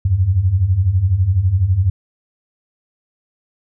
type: beating tone pair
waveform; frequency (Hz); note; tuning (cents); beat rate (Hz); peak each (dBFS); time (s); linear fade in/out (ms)
sine; 85 / 97; F2 / G2; -46 / -18; 12; -18 / -13; 0.05-1.9; 5
effects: none